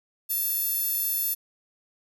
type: tone with high-pass filter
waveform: 10% pulse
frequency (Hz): 879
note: A5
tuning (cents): -2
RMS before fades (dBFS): -27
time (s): 0.29-1.35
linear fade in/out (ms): 20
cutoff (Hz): 11000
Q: 2
effects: none